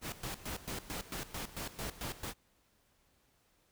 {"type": "noise with tremolo", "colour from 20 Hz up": "pink", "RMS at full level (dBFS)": -40, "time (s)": [0.01, 2.34], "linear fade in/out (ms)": 50, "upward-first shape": "square", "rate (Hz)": 4.5, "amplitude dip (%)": 80, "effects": ["pink hiss -72 dBFS RMS until 3.71 s"]}